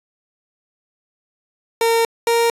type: tone pair in turn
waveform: 30% pulse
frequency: 458.8 / 465.7 Hz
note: A#4 / A#4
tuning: -28 / -2 cents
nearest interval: unison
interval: 26 cents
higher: second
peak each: -11 dBFS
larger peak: neither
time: 1.81-2.05 / 2.27-2.5 s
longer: first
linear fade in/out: 2 ms
effects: resampled to 32000 Hz